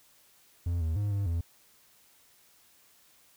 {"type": "tone with pitch steps", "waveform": "triangle", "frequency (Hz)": [86.1, 80.4, 103, 100.1, 84.1], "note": ["F2", "E2", "G#2", "G2", "E2"], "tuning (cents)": [-24, -43, -14, 37, 35], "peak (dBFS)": -25, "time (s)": [0.66, 1.41], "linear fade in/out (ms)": 5, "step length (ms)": 150, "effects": ["white hiss -62 dBFS RMS until 3.36 s"]}